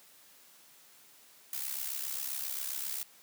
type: noise with amplitude modulation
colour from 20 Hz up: blue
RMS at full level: -34 dBFS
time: 1.53-3.03 s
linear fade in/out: 2 ms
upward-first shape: sine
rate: 67.5 Hz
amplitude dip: 70%
effects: white hiss -59 dBFS RMS until 3.22 s + high-pass 150 Hz 12 dB/octave